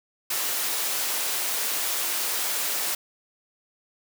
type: high-pass noise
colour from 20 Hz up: white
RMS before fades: -27 dBFS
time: 0.3-2.95 s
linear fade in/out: 5 ms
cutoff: 370 Hz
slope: 12 dB/octave
effects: none